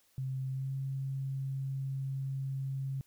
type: tone with pitch glide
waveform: sine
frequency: 132 to 135.09 Hz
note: C3 to C#3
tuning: +16 to -44 cents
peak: -33 dBFS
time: 0.18-3.01 s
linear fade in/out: 0 ms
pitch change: +40 cents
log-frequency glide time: 0.5-0.72 s
effects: white hiss -69 dBFS RMS until 3.06 s